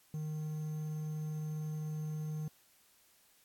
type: tone with quantisation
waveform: triangle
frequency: 154 Hz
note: D#3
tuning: 17 cents flat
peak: -34 dBFS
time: 0.14-2.48 s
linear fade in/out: 2 ms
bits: 10
effects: white hiss -67 dBFS RMS until 3.44 s + AAC 64 kbps